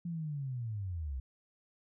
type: linear sweep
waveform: sine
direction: down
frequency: 174.61 to 61.74 Hz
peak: -35 dBFS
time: 0.05-1.2 s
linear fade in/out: 5 ms
effects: none